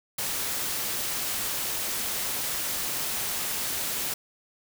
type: noise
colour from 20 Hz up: white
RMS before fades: -30 dBFS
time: 0.18-4.14 s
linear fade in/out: 5 ms
effects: none